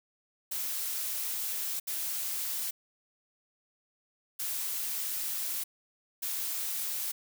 blue noise bursts at uneven times, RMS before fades -34 dBFS, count 4, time 0.51-1.8 / 1.87-2.71 / 4.39-5.64 / 6.22-7.12 s, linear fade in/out 10 ms, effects none

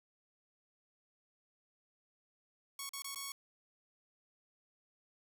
5% pulse tone with dropouts, 1108.7 Hz, C#6, in tune, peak -29 dBFS, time 2.79-3.32 s, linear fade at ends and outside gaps 2 ms, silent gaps 2.892-2.934 / 3.021-3.044 / 3.147-3.158 s, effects none

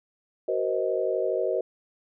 sine chord, C half-diminished seventh, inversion second, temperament just, 376.7 / 470.9 / 523.3 / 627.9 Hz, Gb4 / Bb4 / C5 / Eb5, +31 / +18 / 0 / +16 cents, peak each -29 dBFS, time 0.48-1.61 s, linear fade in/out 5 ms, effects none

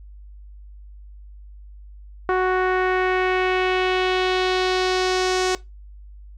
sawtooth tone with low-pass filter sweep, 370 Hz, F#4, in tune, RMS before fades -20 dBFS, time 2.29-5.55 s, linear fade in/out 0 ms, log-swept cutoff 1400 to 6500 Hz, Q 1.8, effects noise-tail reverb RT60 0.2 s tail -20 dB re dry + added 50 Hz sine -39 dBFS peak until 6.37 s

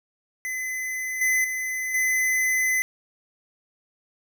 square tone with level steps, 2028 Hz, B6, 45 cents sharp, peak -28 / -20 / -27 / -21 dBFS, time 0.45-2.82 s, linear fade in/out 0 ms, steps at 1.21 / 1.44 / 1.94 s, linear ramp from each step 5 ms, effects none

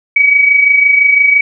sine tone with amplitude modulation, 2269 Hz, C#7, 40 cents sharp, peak -3 dBFS, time 0.16-1.41 s, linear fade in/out 5 ms, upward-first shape sine, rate 25.9 Hz, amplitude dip 55%, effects none

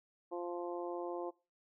harmonic tone, 174.61 Hz, F3, in tune, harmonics 2 / 3 / 4 / 5 / 6, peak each -40 / -44 / -46 / -48 / -50 dBFS, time 0.31-1.31 s, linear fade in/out 20 ms, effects noise-tail reverb RT60 0.3 s tail -21 dB re dry

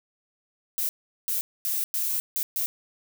violet noise bursts at uneven times, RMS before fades -27 dBFS, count 6, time 0.78-0.89 / 1.28-1.41 / 1.65-1.84 / 1.94-2.2 / 2.36-2.43 / 2.56-2.66 s, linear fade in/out 0 ms, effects none

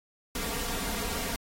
pink noise with comb filter, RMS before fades -33 dBFS, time 0.35-1.36 s, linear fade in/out 2 ms, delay 4.3 ms, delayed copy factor +0.75, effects AAC 48 kbps

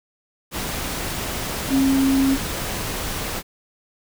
sine tone in noise, 269.6 Hz, C#4, 48 cents flat, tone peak -15 dBFS, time 1.69-2.38 s, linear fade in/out 50 ms, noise pink, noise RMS -27 dBFS, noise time 0.51-3.43 s, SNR +9 dB, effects none

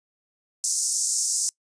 white band-pass noise, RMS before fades -25 dBFS, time 0.64-1.49 s, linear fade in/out 0 ms, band 5400 to 9200 Hz, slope 48 dB/octave, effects noise-tail reverb RT60 0.1 s tail -24 dB re dry + resampled to 22050 Hz

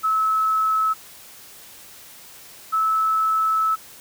sine tone pair in turn, 1297 / 1303.8 Hz, E6 / E6, -28 / -19 cents, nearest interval unison, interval 9 cents, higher second, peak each -17 dBFS, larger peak neither, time 0.03-0.94 / 2.72-3.76 s, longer second, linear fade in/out 20 ms, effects white hiss -44 dBFS RMS until 4 s

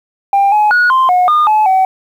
sine tone with pitch steps, 795 / 844 / 1455 / 1045 / 725 / 1217 / 858 / 758 Hz, G5 / G#5 / F#6 / C6 / F#5 / D#6 / A5 / F#5, +24 / +28 / -29 / -2 / -35 / -39 / -44 / +42 cents, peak -5 dBFS, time 0.33-1.85 s, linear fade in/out 2 ms, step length 190 ms, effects tanh soft clip ceiling -5 dBFS + 7-bit

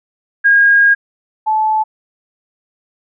sine tone pair in turn, 1629 / 867.9 Hz, G#6 / A5, -34 / -24 cents, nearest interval major seventh, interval 1090 cents, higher first, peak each -6 / -11 dBFS, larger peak first, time 0.44-0.95 / 1.46-1.84 s, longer first, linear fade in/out 20 ms, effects none

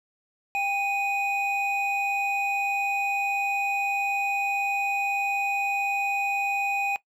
triangle tone pair together, 795.8 / 2489 Hz, G5 / D#7, +26 / 0 cents, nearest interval octave + minor sixth, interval 1974 cents, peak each -25 dBFS, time 0.55-6.96 s, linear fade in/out 0 ms, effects noise-tail reverb RT60 0.1 s tail -18 dB re dry

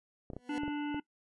clicks, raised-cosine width 2 ms, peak -28 dBFS, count 6, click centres 0.302 / 0.334 / 0.366 / 0.634 / 0.68 / 0.945 s
20% pulse tone with exponential growth, 246.9 Hz, B3, in tune, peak -32 dBFS, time 0.34-0.58 s, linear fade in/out 0 ms, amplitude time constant 52 ms
harmonic tone, 293.7 Hz, D4, in tune, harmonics 1 / 3 / 5 / 7 / 9 / 10, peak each -33 / -43 / -47 / -50 / -52 / -53 dBFS, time 0.49-1 s, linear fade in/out 5 ms
effects noise-tail reverb RT60 0.1 s tail -20 dB re dry + resampled to 24000 Hz

